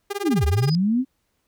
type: tone with tremolo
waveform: sawtooth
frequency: 403.4 Hz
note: G4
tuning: 50 cents sharp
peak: -19 dBFS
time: 0.1-0.7 s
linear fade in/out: 10 ms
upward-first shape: sine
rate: 19 Hz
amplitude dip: 100%
type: linear two-way sweep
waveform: sine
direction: down then up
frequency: 388.8 to 67 to 269.6 Hz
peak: -17 dBFS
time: 0.22-1.05 s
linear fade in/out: 50 ms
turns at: 0.45 s
type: tone with exponential growth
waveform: sine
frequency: 4978 Hz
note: D#8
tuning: in tune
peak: -26 dBFS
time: 0.41-0.75 s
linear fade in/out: 0 ms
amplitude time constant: 72 ms
effects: pink hiss -71 dBFS RMS until 1.47 s